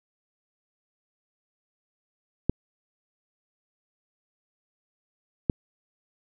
clicks, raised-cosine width 3 ms, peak -8 dBFS, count 2, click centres 2.496 / 5.498 s, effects none

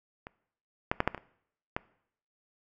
clicks, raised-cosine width 0.5 ms, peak -26 / -11 / -9 / -9 / -21 / -28 / -15 dBFS, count 7, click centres 0.269 / 0.915 / 1.004 / 1.076 / 1.147 / 1.178 / 1.765 s, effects noise-tail reverb RT60 0.7 s tail -21 dB re dry

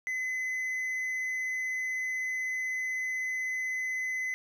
sine tone with hard clipping, 2029 Hz, B6, 46 cents sharp, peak -31 dBFS, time 0.07-4.34 s, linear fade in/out 0 ms, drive 3 dB, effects none

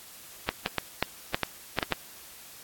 clicks, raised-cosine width 0.3 ms, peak -8 dBFS, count 9, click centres 0.49 / 0.661 / 0.783 / 1.026 / 1.345 / 1.433 / 1.787 / 1.828 / 1.923 s, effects white hiss -48 dBFS RMS until 2.63 s + AAC 64 kbps

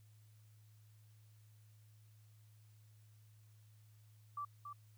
sine tone with echo, 1164 Hz, D6, 16 cents flat, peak -40 dBFS, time 4.37-4.45 s, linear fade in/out 5 ms, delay 280 ms, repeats 1, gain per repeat -6 dB, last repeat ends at 4.73 s, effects added 107 Hz sine -61 dBFS peak until 4.97 s + white hiss -75 dBFS RMS until 4.97 s

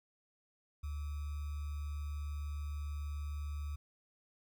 sine tone with sample-and-hold, 73.42 Hz, D2, in tune, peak -37 dBFS, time 0.83-3.76 s, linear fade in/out 10 ms, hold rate 1225 Hz, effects none

